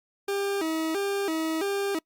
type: tone with vibrato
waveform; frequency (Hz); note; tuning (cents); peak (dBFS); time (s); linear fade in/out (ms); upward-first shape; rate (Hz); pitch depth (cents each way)
40% pulse; 357.3; F4; +40; -25; 0.28-1.99; 5; square; 1.5; 190
effects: noise-tail reverb RT60 0.1 s tail -25 dB re dry + Opus 48 kbps